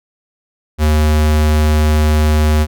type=tone; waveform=square; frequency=76.4 Hz; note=D#2; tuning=31 cents flat; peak=-10 dBFS; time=0.78-2.67 s; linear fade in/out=50 ms; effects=none